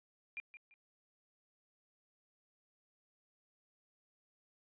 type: tone with echo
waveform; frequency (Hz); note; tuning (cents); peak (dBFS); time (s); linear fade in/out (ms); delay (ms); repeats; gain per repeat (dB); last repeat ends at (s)
sine; 2400; D7; +37; -40; 0.37-0.4; 0; 170; 2; -11; 0.74
effects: resampled to 8000 Hz + 13-bit